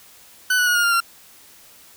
40% pulse tone with pitch steps, 1500 / 1474.2 / 1448.9 / 1424 / 1399.5 / 1375.5 Hz, F#6 / F#6 / F#6 / F6 / F6 / F6, +23 / -7 / -37 / +33 / +3 / -27 cents, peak -15 dBFS, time 0.5-1.004 s, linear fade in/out 5 ms, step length 84 ms, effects white hiss -48 dBFS RMS until 1.96 s

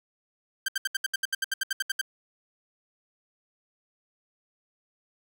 sawtooth tone bursts, 1568 Hz, G6, in tune, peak -21 dBFS, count 15, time 0.66-2.014 s, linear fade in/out 5 ms, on 24 ms, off 71 ms, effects none

